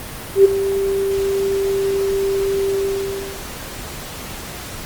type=tone with ADSR envelope; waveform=sine; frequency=392 Hz; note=G4; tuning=in tune; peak=-3 dBFS; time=0.35-3.43 s; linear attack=98 ms; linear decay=14 ms; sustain=-13 dB; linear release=650 ms; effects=pink hiss -31 dBFS RMS until 4.85 s + Opus 32 kbps